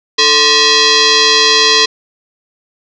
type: tone with frequency modulation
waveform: sine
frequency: 440 Hz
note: A4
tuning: in tune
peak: -6 dBFS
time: 0.18-1.86 s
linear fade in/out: 10 ms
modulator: 742 Hz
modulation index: 6.8
effects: none